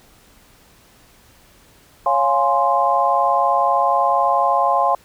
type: chord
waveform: sine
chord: Db major seventh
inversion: none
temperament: equal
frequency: 554.4 / 698.5 / 830.6 / 1046.5 Hz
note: Db5 / F5 / Ab5 / C6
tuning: 0 / 0 / 0 / 0 cents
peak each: -22 / -19 / -19 / -18 dBFS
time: 2.06-4.95 s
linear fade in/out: 2 ms
effects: pink hiss -51 dBFS RMS until 5.04 s